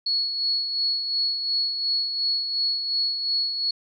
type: tone with tremolo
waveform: sine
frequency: 4366 Hz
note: C#8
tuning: 27 cents flat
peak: -20 dBFS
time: 0.06-3.71 s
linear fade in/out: 5 ms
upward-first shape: sine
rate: 2.8 Hz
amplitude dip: 50%
effects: none